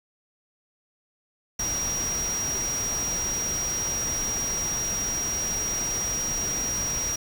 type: tone in noise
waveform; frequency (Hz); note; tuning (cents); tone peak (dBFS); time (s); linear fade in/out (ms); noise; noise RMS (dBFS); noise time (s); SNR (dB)
sine; 5710; F8; +37; -26; 1.59-7.16; 5; pink; -34; 1.59-7.16; +5
effects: none